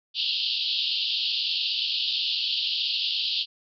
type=band-pass noise; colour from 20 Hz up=pink; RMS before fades=-27 dBFS; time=0.14-3.46 s; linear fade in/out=50 ms; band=2800 to 4800 Hz; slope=96 dB/octave; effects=none